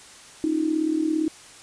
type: tone with amplitude modulation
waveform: sine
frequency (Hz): 314.2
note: D#4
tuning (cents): +17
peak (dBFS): -17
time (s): 0.44-1.28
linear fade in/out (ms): 0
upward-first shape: sine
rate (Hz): 37.6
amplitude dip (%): 75
effects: white hiss -46 dBFS RMS until 1.62 s + resampled to 22050 Hz